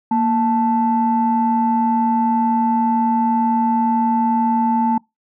sine tone pair together, 232.8 / 879 Hz, A#3 / A5, -2 / -2 cents, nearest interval octave + major seventh, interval 2300 cents, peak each -16 dBFS, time 0.11-4.98 s, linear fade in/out 5 ms, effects noise-tail reverb RT60 0.2 s tail -26 dB re dry + tanh soft clip ceiling -7 dBFS

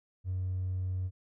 sine tone with hard clipping, 92.5 Hz, F#2, in tune, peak -31 dBFS, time 0.24-1.11 s, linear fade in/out 50 ms, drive 1 dB, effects none

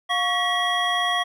triangle tone cluster, 711 / 1118 / 1925 / 3291 Hz, F5 / C#6 / B6 / G#7, +31 / +14 / -45 / -16 cents, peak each -24 dBFS, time 0.09-1.24 s, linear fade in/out 20 ms, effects none

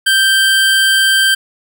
25% pulse tone, 1568 Hz, G6, in tune, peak -5 dBFS, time 0.06-1.35 s, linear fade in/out 10 ms, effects none

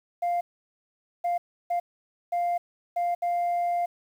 sine tone bursts at uneven times, 698.5 Hz, F5, in tune, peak -21 dBFS, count 6, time 0.22-0.41 / 1.24-1.38 / 1.7-1.8 / 2.32-2.58 / 2.96-3.15 / 3.22-3.86 s, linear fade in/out 10 ms, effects tanh soft clip ceiling -22 dBFS + 9-bit

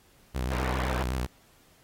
sawtooth tone with vibrato, 63.4 Hz, B1, 46 cents sharp, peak -24 dBFS, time 0.34-1.27 s, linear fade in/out 20 ms, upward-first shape sine, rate 7.8 Hz, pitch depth 83 cents each way
pink band-pass noise, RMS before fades -34 dBFS, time 0.5-1.04 s, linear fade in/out 20 ms, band 370 to 1800 Hz, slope 12 dB/octave
effects pink hiss -61 dBFS RMS until 1.83 s + AAC 48 kbps

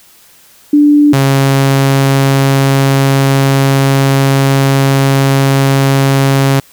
sine / sawtooth tone pair in turn, 293.7 / 136.54 Hz, D4 / C#3, 0 / -26 cents, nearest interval octave + minor second, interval 1326 cents, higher first, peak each -3 dBFS, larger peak neither, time 0.73-1.13 / 1.13-6.6 s, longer second, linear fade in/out 5 ms, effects white hiss -43 dBFS RMS until 6.72 s

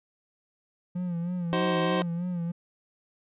triangle tone with vibrato, 174.61 Hz, F3, in tune, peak -26 dBFS, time 0.95-2.52 s, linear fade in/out 10 ms, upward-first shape sine, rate 3.2 Hz, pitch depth 64 cents each way
25% pulse chord, C diminished, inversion first, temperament just, 314 / 376.7 / 523.3 Hz, Eb4 / Gb4 / C5, +16 / +31 / 0 cents, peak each -27 / -27 / -24 dBFS, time 1.53-2.02 s, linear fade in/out 0 ms
effects resampled to 8000 Hz

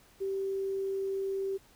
sine tone with quantisation, 388.7 Hz, G4, 15 cents flat, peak -30 dBFS, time 0.2-1.58 s, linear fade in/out 20 ms, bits 10, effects pink hiss -61 dBFS RMS until 1.75 s

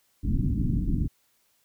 pink low-pass noise, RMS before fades -25 dBFS, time 0.23-1.08 s, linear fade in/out 20 ms, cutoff 290 Hz, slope 48 dB/octave, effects white hiss -68 dBFS RMS until 1.64 s

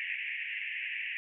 pink band-pass noise, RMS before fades -37 dBFS, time 0-1.17 s, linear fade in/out 0 ms, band 1800 to 2800 Hz, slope 96 dB/octave, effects none

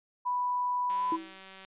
sine tone with pitch glide, 987.8 to 999.3 Hz, B5 to B5, 0 to +20 cents, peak -27 dBFS, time 0.25-1.17 s, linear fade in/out 20 ms, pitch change +20 cents, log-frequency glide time 0.95-1.04 s
click train, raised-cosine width 0.2 ms, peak -31 dBFS, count 144, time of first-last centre 0.9-1.649 s, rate 191 Hz
sine tone with exponential decay, 325.8 Hz, E4, 20 cents flat, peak -28 dBFS, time 1.12-1.41 s, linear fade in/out 2 ms, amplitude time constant 62 ms
effects resampled to 8000 Hz

